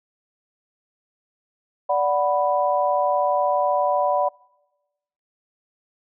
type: chord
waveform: sine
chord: B minor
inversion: first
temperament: equal with one note detuned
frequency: 583.6 / 740 / 987.8 Hz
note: D5 / F#5 / B5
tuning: -11 / 0 / 0 cents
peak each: -21 / -22 / -23 dBFS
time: 1.89-4.29 s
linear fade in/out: 10 ms
effects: noise-tail reverb RT60 1.0 s tail -25 dB re dry